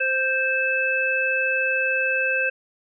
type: harmonic tone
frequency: 523.3 Hz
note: C5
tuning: in tune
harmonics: 1 / 3 / 5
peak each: -27 / -23 / -23 dBFS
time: 0-2.5 s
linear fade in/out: 10 ms
effects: none